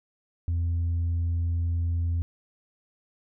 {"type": "tone with tanh clipping", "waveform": "sine", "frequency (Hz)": 84.8, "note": "E2", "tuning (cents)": 50, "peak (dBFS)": -24, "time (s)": [0.48, 2.22], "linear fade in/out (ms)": 0, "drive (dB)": 1, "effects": []}